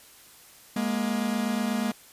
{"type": "tone pair together", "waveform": "45% pulse", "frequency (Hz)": [208.3, 236.5], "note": ["G#3", "A#3"], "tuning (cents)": [5, 25], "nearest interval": "major second", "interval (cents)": 220, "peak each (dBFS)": -28, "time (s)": [0.76, 1.92], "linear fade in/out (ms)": 5, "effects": ["white hiss -52 dBFS RMS until 2.12 s", "resampled to 32000 Hz"]}